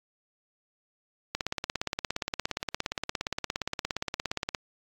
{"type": "click train", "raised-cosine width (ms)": 0.2, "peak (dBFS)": -12, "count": 56, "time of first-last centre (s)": [1.35, 4.548], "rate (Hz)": 17.2, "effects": ["AAC 64 kbps"]}